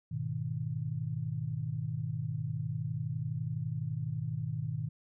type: chord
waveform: sine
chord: G# minor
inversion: none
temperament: equal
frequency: 103.83 / 123.47 / 155.56 Hz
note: G#2 / B2 / D#3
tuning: 0 / 0 / 0 cents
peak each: -39 / -36 / -36 dBFS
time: 0.11-4.89 s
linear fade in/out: 10 ms
effects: none